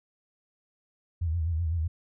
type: tone with vibrato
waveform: sine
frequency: 82.41 Hz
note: E2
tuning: in tune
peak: -25 dBFS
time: 1.21-1.88 s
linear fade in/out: 10 ms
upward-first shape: sine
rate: 7.9 Hz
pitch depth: 100 cents each way
effects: none